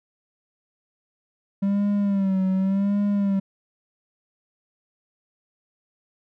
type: tone with vibrato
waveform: triangle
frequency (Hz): 196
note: G3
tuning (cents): 0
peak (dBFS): -17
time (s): 1.62-3.4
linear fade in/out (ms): 10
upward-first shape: sine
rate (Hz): 0.88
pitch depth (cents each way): 69
effects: none